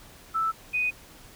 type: tone pair in turn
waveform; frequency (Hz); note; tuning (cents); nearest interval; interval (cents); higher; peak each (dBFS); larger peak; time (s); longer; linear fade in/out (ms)
sine; 1318.5 / 2490; E6 / D#7; 0 / +1; major seventh; 1101; second; -23; neither; 0.34-0.52 / 0.73-0.91; neither; 20
effects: pink hiss -50 dBFS RMS until 1.35 s